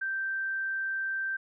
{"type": "tone", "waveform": "sine", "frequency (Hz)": 1565, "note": "G6", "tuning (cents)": -3, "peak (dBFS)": -29, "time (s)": [0.01, 1.37], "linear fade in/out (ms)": 10, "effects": []}